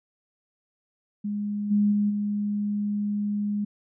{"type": "tone with level steps", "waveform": "sine", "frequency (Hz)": 206.3, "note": "G#3", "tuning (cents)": -11, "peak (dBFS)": [-26, -18, -20, -24], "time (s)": [1.24, 3.65], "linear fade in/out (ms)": 10, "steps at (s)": [1.7, 1.91, 2.09], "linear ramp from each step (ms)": 20, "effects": []}